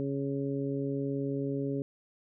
harmonic tone, 138.59 Hz, C#3, in tune, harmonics 1 / 2 / 3 / 4, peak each -35 / -33 / -35 / -42 dBFS, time 0-1.82 s, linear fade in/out 0 ms, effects none

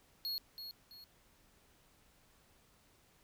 square tone with echo, 4317 Hz, C#8, 47 cents flat, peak -37 dBFS, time 0.25-0.38 s, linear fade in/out 0 ms, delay 330 ms, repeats 2, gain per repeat -8 dB, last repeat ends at 1.04 s, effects pink hiss -68 dBFS RMS until 3.23 s

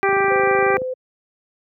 harmonic tone, 392.8 Hz, G4, 4 cents sharp, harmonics 1 / 2 / 3 / 4 / 5 / 6, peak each -18 / -21 / -23 / -24 / -25 / -26 dBFS, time 0.03-0.77 s, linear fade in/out 0 ms
click train, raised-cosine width 2 ms, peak -18 dBFS, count 20, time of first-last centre 0.09-0.818 s, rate 26.1 Hz
sine tone, 512 Hz, C5, 38 cents flat, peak -22 dBFS, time 0.3-0.94 s, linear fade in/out 10 ms
effects high-pass 100 Hz 12 dB/octave

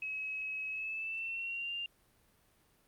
sine tone with pitch glide, 2562 to 2794 Hz, E7 to F7, -50 to 0 cents, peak -36 dBFS, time 0.02-1.86 s, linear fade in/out 2 ms, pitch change +150 cents, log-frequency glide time 0.69-1.73 s, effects pink hiss -69 dBFS RMS until 2.87 s + Opus 48 kbps

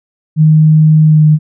sine tone with pitch glide, 155.56 to 153.24 Hz, D#3 to D#3, 0 to -26 cents, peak -3 dBFS, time 0.36-1.39 s, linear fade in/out 50 ms, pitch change -26 cents, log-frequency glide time 1.04-1.25 s, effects none

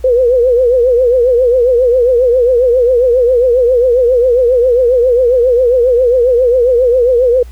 sine tone with vibrato, 493.9 Hz, B4, in tune, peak -6 dBFS, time 0.04-7.43 s, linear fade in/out 5 ms, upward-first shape triangle, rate 7.4 Hz, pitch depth 120 cents each way, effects added 60 Hz sine -28 dBFS peak until 7.51 s + pink hiss -46 dBFS RMS until 7.51 s

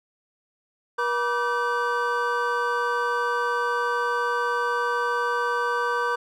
triangle tone cluster, 479.7 / 966 / 1167 / 1535 Hz, A#4 / B5 / D6 / G6, +50 / -39 / -11 / -37 cents, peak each -26 dBFS, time 0.98-6.16 s, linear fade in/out 10 ms, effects none

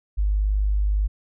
sine tone, 50.8 Hz, G#1, 38 cents flat, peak -18 dBFS, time 0.17-1.08 s, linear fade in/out 20 ms, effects none

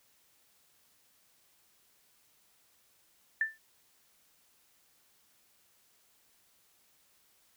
sine tone with exponential decay, 1773 Hz, A6, 13 cents sharp, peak -23 dBFS, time 3.41-3.58 s, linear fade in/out 2 ms, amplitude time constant 35 ms, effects white hiss -68 dBFS RMS until 7.56 s

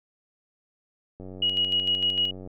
click train, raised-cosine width 2 ms, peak -28 dBFS, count 120, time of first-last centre 1.2-2.474 s, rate 93.4 Hz
sine tone with tremolo, 2900 Hz, F#7, 35 cents flat, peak -20 dBFS, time 1.42-2.31 s, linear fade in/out 5 ms, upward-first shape square, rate 6.6 Hz, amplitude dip 50%
effects none

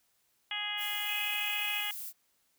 harmonic tone, 415.3 Hz, G#4, in tune, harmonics 2 / 3 / 4 / 5 / 6 / 7 / 8, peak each -44 / -48 / -43 / -39 / -43 / -37 / -40 dBFS, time 0.51-1.91 s, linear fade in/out 2 ms
violet noise, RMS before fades -41 dBFS, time 0.77-2.13 s, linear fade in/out 50 ms
sine tone, 2526 Hz, D#7, 26 cents sharp, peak -35 dBFS, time 1.05-1.84 s, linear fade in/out 50 ms
effects white hiss -73 dBFS RMS until 2.58 s

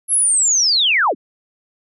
sine linear sweep, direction down, 11250 to 169 Hz, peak -12 dBFS, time 0.08-1.15 s, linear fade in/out 50 ms, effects none

